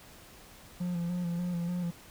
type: tone with vibrato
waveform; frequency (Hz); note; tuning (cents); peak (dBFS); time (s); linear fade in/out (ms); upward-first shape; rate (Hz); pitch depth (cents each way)
triangle; 174.61; F3; 0; -28; 0.8-1.91; 10; square; 3.4; 32
effects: pink hiss -53 dBFS RMS until 2.1 s